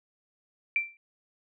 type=tone with exponential decay; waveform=sine; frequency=2349 Hz; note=D7; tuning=in tune; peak=-20 dBFS; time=0.76-0.97 s; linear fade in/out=1 ms; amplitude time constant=44 ms; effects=none